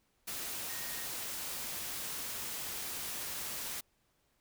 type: tone in noise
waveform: sine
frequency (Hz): 1864.7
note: A#6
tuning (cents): 0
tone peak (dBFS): -49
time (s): 0.69-1.06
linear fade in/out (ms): 10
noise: white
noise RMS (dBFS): -40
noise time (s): 0.27-3.81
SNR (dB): -12
effects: pink hiss -75 dBFS RMS until 4.4 s